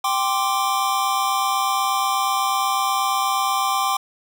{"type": "chord", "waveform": "square", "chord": "G suspended fourth", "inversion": "none", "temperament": "equal", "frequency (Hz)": [784, 1046.5, 1174.7], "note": ["G5", "C6", "D6"], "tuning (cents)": [0, 0, 0], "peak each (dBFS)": -24, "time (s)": [0.04, 3.97], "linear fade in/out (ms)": 5, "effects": []}